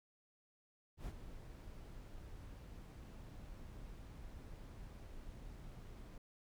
brown noise with ADSR envelope, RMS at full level -43 dBFS, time 0.97-6.18 s, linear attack 100 ms, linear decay 50 ms, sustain -9 dB, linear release 3 ms, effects none

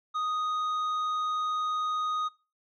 sine tone with tanh clipping, 1244.5 Hz, D#6, in tune, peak -29 dBFS, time 0.14-2.29 s, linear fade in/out 20 ms, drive 8 dB, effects noise-tail reverb RT60 0.3 s tail -21 dB re dry + low-pass 6000 Hz 12 dB/octave

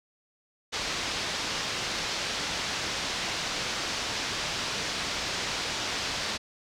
white low-pass noise, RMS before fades -32 dBFS, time 0.72-6.38 s, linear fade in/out 20 ms, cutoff 5600 Hz, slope 24 dB/octave, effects none

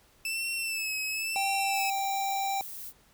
sawtooth tone with vibrato, 2635 Hz, E7, 1 cent flat, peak -27 dBFS, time 0.25-1.9 s, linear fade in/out 2 ms, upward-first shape sine, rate 0.99 Hz, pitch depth 54 cents each way
harmonic tone, 784 Hz, G5, in tune, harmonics 1 / 3 / 5 / 7 / 9, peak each -28 / -40 / -41 / -47 / -43 dBFS, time 1.36-2.61 s, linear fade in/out 0 ms
violet noise, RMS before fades -41 dBFS, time 1.72-2.93 s, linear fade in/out 50 ms
effects pink hiss -62 dBFS RMS until 3.13 s

